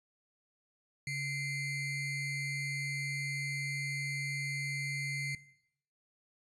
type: ring-modulated tone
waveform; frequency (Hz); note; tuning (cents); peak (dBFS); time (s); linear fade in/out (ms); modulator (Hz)
square; 1108.7; C#6; 0; -33; 1.07-5.35; 2; 969
effects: noise-tail reverb RT60 0.7 s tail -17 dB re dry + resampled to 24000 Hz

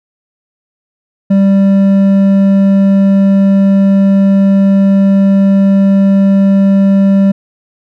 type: tone with hard clipping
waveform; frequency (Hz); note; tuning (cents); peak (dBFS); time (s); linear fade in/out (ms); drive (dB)
triangle; 196; G3; 0; -6; 1.3-7.32; 10; 9
effects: none

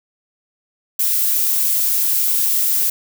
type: noise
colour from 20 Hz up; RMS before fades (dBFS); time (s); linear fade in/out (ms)
violet; -17; 0.99-2.9; 5
effects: none

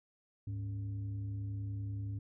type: tone with frequency modulation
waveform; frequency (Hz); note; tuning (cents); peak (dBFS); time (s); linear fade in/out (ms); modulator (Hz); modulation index
sine; 103.83; G#2; 0; -36; 0.47-2.19; 5; 177; 0.41
effects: none

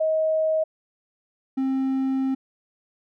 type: tone pair in turn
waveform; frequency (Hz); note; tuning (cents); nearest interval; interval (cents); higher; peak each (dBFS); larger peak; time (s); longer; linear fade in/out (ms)
sine / triangle; 632 / 265.7; D#5 / C4; +27 / +27; octave + minor third; 1500; first; -19; neither; 0-0.64 / 1.57-2.35; second; 10
effects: none

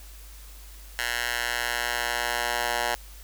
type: tone with high-pass filter sweep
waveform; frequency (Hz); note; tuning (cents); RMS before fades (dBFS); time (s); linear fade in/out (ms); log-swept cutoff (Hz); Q
10% pulse; 119.9; A#2; +49; -28; 0.99-2.95; 0; 1600 to 920; 1.4
effects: added 50 Hz sine -43 dBFS peak until 3.23 s + white hiss -50 dBFS RMS until 3.23 s

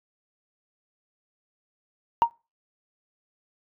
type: tone with exponential decay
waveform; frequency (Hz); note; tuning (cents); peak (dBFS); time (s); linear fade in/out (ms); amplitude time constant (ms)
sine; 932.3; A#5; 0; -9; 2.22-2.31; 0; 18
effects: noise-tail reverb RT60 0.3 s tail -25 dB re dry + tanh soft clip ceiling -10 dBFS

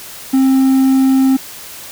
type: tone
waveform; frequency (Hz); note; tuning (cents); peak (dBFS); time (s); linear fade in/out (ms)
triangle; 265.3; C4; +24; -6; 0.33-1.37; 10
effects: white hiss -32 dBFS RMS until 1.91 s

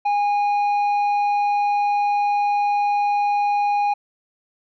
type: tone with tanh clipping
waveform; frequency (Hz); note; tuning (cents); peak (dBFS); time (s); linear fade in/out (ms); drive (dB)
sine; 820; G#5; -22; -18; 0.05-3.94; 10; 6
effects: none

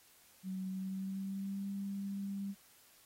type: tone with pitch glide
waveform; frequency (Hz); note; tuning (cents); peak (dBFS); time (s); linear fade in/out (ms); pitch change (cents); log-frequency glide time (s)
sine; 188.4 to 198; F#3 to G3; +32 to +18; -37; 0.43-2.55; 50; +86; 0.68-1.66
effects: white hiss -64 dBFS RMS until 3.05 s + AAC 48 kbps

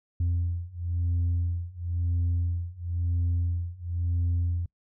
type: beating tone pair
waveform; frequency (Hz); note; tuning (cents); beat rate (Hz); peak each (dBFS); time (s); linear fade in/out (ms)
sine; 86 / 86.98; F2 / F2; -26 / -6; 0.98; -27 / -26; 0.2-4.66; 5
effects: noise-tail reverb RT60 0.1 s tail -25 dB re dry + tanh soft clip ceiling -21 dBFS

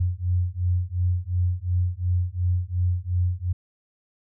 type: beating tone pair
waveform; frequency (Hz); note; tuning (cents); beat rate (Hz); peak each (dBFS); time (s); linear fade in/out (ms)
sine; 88.2 / 91; F2 / F#2; +18 / -28; 2.8; -24; 0-3.53; 10
effects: none

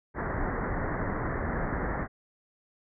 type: low-pass noise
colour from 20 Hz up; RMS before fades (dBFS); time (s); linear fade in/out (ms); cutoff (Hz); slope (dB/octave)
pink; -31; 0.14-2.08; 50; 2000; 96
effects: none

